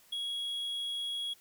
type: tone with ADSR envelope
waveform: triangle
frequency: 3322 Hz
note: G#7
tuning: in tune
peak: -30 dBFS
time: 0.12-1.34 s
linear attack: 9 ms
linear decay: 8 ms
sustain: -2 dB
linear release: 12 ms
effects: white hiss -62 dBFS RMS until 1.4 s